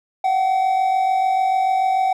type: tone pair together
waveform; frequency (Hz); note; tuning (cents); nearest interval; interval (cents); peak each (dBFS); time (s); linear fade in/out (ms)
triangle; 713 / 759.8; F5 / F#5; +36 / +46; minor second; 110; -23 / -14; 0.24-2.13; 5
effects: none